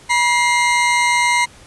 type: tone pair together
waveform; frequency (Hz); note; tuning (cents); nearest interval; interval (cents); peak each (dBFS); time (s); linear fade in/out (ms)
40% pulse; 965.6 / 2100; B5 / C7; -39 / +6; octave + minor second; 1345; -15; 0.09-1.46; 20
effects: pink hiss -44 dBFS RMS until 1.66 s + resampled to 24000 Hz